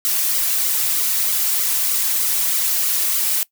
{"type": "noise with flanger", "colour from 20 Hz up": "blue", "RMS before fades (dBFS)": -19, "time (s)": [0.05, 3.43], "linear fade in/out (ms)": 0, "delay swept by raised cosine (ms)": [1.1, 4.3], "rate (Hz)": 3.2, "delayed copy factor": -0.95, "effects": ["noise-tail reverb RT60 0.1 s tail -20 dB re dry"]}